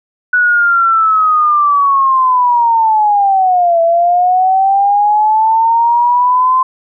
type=linear two-way sweep; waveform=sine; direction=down then up; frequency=1480 to 664 to 1039 Hz; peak=-7 dBFS; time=0.33-6.63 s; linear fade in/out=5 ms; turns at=3.81 s; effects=none